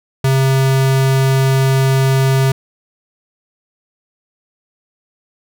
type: tone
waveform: square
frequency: 133.7 Hz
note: C3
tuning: 38 cents sharp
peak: -11 dBFS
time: 0.24-2.52 s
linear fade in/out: 5 ms
effects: none